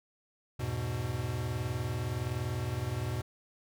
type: chord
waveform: square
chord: E major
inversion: none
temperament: equal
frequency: 82.41 / 103.83 / 123.47 Hz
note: E2 / G#2 / B2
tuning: 0 / 0 / 0 cents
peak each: -40 / -38 / -35 dBFS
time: 0.59-3.22 s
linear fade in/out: 10 ms
effects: none